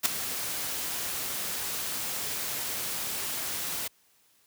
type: noise with ADSR envelope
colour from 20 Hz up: white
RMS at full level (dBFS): -21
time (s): 0.03-3.88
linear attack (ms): 28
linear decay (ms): 4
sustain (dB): -12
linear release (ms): 7
effects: white hiss -65 dBFS RMS until 4.46 s + high-pass 60 Hz 12 dB/octave